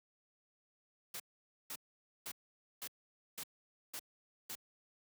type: noise bursts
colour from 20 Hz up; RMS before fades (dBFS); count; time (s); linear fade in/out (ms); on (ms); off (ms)
white; -44; 7; 1.14-4.553; 5; 59; 500
effects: high-pass 100 Hz 12 dB/octave